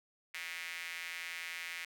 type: tone with high-pass filter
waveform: square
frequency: 85.3 Hz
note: F2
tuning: 40 cents flat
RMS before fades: -43 dBFS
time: 0.34-1.85 s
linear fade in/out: 5 ms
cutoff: 2100 Hz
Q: 3.5
effects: none